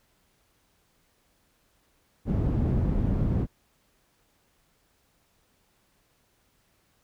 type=low-pass noise; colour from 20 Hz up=white; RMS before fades=-25 dBFS; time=2.25-3.47 s; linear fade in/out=50 ms; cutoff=160 Hz; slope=12 dB/octave; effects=pink hiss -68 dBFS RMS until 7.03 s